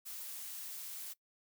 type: noise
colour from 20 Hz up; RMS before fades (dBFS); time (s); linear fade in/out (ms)
blue; -45; 0.05-1.14; 20
effects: noise-tail reverb RT60 0.1 s tail -21 dB re dry